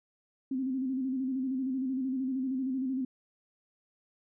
sine tone with vibrato, 261.6 Hz, C4, in tune, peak -29 dBFS, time 0.51-3.05 s, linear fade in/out 5 ms, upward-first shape square, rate 13 Hz, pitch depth 48 cents each way, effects none

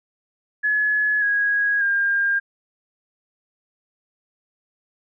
sine tone with pitch steps, 1700 / 1652.6 / 1606.4 Hz, G#6 / G#6 / G6, +40 / -9 / +42 cents, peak -17 dBFS, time 0.63-2.4 s, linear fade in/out 20 ms, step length 590 ms, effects none

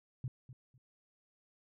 sine tone with echo, 127.1 Hz, C3, 50 cents flat, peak -35 dBFS, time 0.24-0.28 s, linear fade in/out 2 ms, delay 250 ms, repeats 2, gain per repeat -13 dB, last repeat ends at 0.78 s, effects none

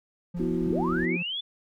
triangle tone, 174.61 Hz, F3, in tune, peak -28 dBFS, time 0.34-1.23 s, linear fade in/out 10 ms
brown noise, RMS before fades -41 dBFS, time 0.36-1.06 s, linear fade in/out 10 ms
sine chord, B suspended fourth, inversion none, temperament just, 246.9 / 329.3 / 370.4 Hz, B3 / E4 / F#4, 0 / -2 / +2 cents, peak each -30 dBFS, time 0.39-1.17 s, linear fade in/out 10 ms
sine linear sweep, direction up, 111.9 to 3520 Hz, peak -29 dBFS, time 0.66-1.41 s, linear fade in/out 10 ms
effects none

